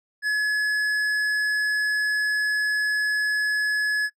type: tone with tanh clipping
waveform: sine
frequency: 1700 Hz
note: G#6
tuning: 40 cents sharp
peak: -22 dBFS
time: 0.22-4.1 s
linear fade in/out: 50 ms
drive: 10 dB
effects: noise-tail reverb RT60 0.1 s tail -25 dB re dry